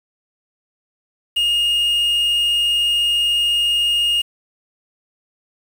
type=tone with quantisation; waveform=triangle; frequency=2847 Hz; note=F7; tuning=33 cents sharp; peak=-13 dBFS; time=1.36-4.22 s; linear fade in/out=10 ms; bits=6; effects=none